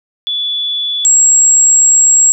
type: tone pair in turn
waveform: sine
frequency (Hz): 3442 / 7616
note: A7 / A#8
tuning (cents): -39 / +36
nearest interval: octave + major second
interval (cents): 1375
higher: second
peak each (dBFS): -14 / -5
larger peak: second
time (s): 0.27-1.05 / 1.05-2.32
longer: second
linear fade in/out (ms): 0
effects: none